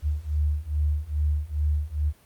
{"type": "beating tone pair", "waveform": "sine", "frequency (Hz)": [73.42, 75.82], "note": ["D2", "D#2"], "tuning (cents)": [0, -44], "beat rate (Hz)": 2.4, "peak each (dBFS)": [-26, -25], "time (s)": [0.02, 2.13], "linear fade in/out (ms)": 50, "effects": ["pink hiss -58 dBFS RMS until 2.25 s", "Opus 48 kbps"]}